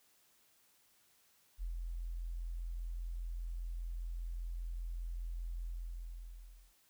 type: tone with ADSR envelope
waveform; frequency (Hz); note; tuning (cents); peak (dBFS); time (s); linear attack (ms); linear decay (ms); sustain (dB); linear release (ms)
sine; 42.51; F1; -46; -36; 1.58-6.74; 44; 110; -2; 1100
effects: white hiss -70 dBFS RMS until 6.89 s